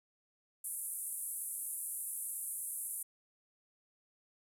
white band-pass noise, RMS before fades -41 dBFS, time 0.64-3.03 s, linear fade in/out 5 ms, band 8900 to 12000 Hz, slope 48 dB/octave, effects none

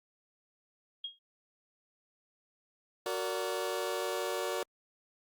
sine tone with exponential decay, 3266 Hz, G#7, 30 cents flat, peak -33 dBFS, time 1.04-1.19 s, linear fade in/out 5 ms, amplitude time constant 32 ms
sawtooth chord, Gb augmented, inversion none, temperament just, 370 / 462.5 / 578.1 Hz, Gb4 / Bb4 / D5, 0 / -14 / -27 cents, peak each -33 dBFS, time 3.06-4.63 s, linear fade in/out 2 ms
effects Opus 48 kbps

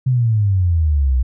sine exponential sweep, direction down, 132.1 to 60.9 Hz, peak -12 dBFS, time 0.06-1.23 s, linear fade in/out 10 ms, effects none

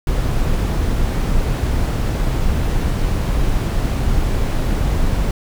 brown noise, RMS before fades -17 dBFS, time 0.07-5.31 s, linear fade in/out 2 ms, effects none

